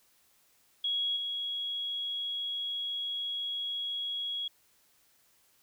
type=tone with level steps; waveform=sine; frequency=3322 Hz; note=G#7; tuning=in tune; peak=-28 / -32 dBFS; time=0.84-4.48 s; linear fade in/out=5 ms; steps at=1.16 s; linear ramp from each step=10 ms; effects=white hiss -67 dBFS RMS until 5.62 s